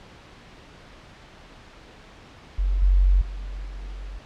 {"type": "tone with level steps", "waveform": "sine", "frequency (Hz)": 46.25, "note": "F#1", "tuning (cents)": 0, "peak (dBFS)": [-19, -14, -30, -32], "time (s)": [2.58, 4.19], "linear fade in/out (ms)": 10, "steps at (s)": [2.82, 3.21, 3.64], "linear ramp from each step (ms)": 5, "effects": ["pink hiss -47 dBFS RMS until 4.25 s", "low-pass 4000 Hz 12 dB/octave"]}